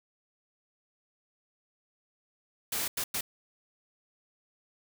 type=noise bursts at uneven times; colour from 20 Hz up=white; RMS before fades=-32 dBFS; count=3; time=2.72-2.88 / 2.97-3.04 / 3.14-3.21 s; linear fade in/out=5 ms; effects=none